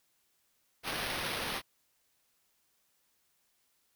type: noise with sample-and-hold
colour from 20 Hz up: white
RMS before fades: -36 dBFS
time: 0.83-1.62 s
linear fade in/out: 50 ms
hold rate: 7350 Hz
effects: white hiss -74 dBFS RMS until 3.95 s